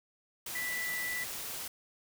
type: tone in noise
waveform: sine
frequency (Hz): 1975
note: B6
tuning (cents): 0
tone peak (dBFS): -34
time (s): 0.55-1.24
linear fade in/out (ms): 5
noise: white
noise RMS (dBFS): -40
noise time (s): 0.46-1.68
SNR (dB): +3
effects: none